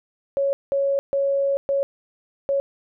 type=tone bursts at uneven times; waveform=sine; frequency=554.4 Hz; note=C#5; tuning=in tune; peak=-18 dBFS; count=5; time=0.37-0.53 / 0.72-0.99 / 1.13-1.57 / 1.69-1.83 / 2.49-2.6 s; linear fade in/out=0 ms; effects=none